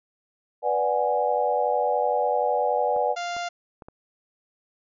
sine chord, G# half-diminished seventh, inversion first, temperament equal, 493.9 / 587.3 / 740 / 830.6 Hz, B4 / D5 / F#5 / G#5, 0 / 0 / 0 / 0 cents, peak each -26 dBFS, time 0.62-3.16 s, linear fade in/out 50 ms
clicks, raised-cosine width 1 ms, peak -28 dBFS, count 4, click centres 2.964 / 3.366 / 3.822 / 3.885 s
harmonic tone, 698 Hz, F5, 1 cent flat, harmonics 1 / 2 / 3 / 4 / 5 / 6 / 7 / 8 / 9 / 10, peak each -29 / -35 / -39 / -41 / -43 / -45 / -46 / -47 / -48 / -49 dBFS, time 3.16-3.49 s, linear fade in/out 10 ms
effects none

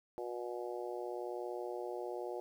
harmonic tone, 121 Hz, B2, 35 cents flat, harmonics 3 / 4 / 5 / 6 / 7, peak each -42 / -44 / -46 / -48 / -49 dBFS, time 0.18-2.4 s, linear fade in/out 0 ms, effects 11-bit

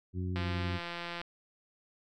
harmonic tone, 91.3 Hz, F#2, 23 cents flat, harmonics 1 / 2 / 3 / 4, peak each -33 / -39 / -43 / -45 dBFS, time 0.13-0.8 s, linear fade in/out 50 ms
click train, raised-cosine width 0.3 ms, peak -23 dBFS, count 148, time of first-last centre 0.36-1.215 s, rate 172 Hz
effects none

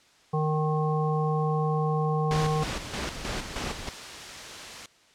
harmonic tone, 154.3 Hz, D#3, 14 cents flat, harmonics 1 / 3 / 5 / 7, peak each -25 / -30 / -32 / -33 dBFS, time 0.33-2.64 s, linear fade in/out 10 ms
pink noise with tremolo, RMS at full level -31 dBFS, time 2.31-3.89 s, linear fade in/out 0 ms, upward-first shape square, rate 3.2 Hz, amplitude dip 60%
white noise, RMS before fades -39 dBFS, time 2.35-4.86 s, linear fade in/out 2 ms
effects white hiss -59 dBFS RMS until 5.14 s + low-pass 6000 Hz 12 dB/octave

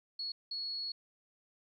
sine tone bursts at uneven times, 4354 Hz, C#8, 32 cents flat, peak -36 dBFS, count 2, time 0.19-0.32 / 0.51-0.92 s, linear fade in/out 5 ms, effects 13-bit

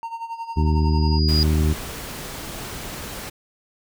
triangle tone with tremolo, 918 Hz, A#5, 27 cents flat, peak -24 dBFS, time 0.03-1.19 s, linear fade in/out 0 ms, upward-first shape sine, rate 11 Hz, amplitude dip 75%
sine tone with exponential growth, 4886 Hz, D#8, 32 cents flat, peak -18 dBFS, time 0.32-1.43 s, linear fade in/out 0 ms, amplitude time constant 240 ms
harmonic tone, 77.2 Hz, D#2, 13 cents flat, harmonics 1 / 2 / 3 / 4 / 5, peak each -17 / -23 / -27 / -29 / -31 dBFS, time 0.56-1.74 s, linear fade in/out 20 ms
pink noise, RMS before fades -33 dBFS, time 1.28-3.3 s, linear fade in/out 10 ms
effects none

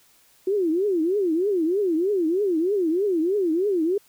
sine tone with vibrato, 362 Hz, F#4, 38 cents flat, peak -19 dBFS, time 0.47-3.98 s, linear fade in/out 5 ms, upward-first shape triangle, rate 3.2 Hz, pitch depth 290 cents each way, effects white hiss -58 dBFS RMS until 4.08 s

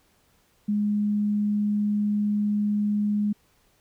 sine tone, 207.7 Hz, G#3, in tune, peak -21 dBFS, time 0.68-3.33 s, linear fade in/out 10 ms, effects pink hiss -64 dBFS RMS until 3.8 s

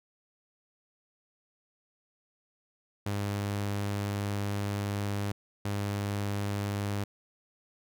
sawtooth tone bursts at uneven times, 101.4 Hz, G#2, 41 cents flat, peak -26 dBFS, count 2, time 3.06-5.32 / 5.65-7.04 s, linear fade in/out 5 ms, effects none

